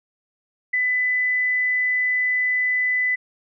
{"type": "tone with ADSR envelope", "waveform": "sine", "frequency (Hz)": 2000, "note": "B6", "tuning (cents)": 21, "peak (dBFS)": -16, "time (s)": [0.73, 3.16], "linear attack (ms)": 11, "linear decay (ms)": 4, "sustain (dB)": -2, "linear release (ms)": 16, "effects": []}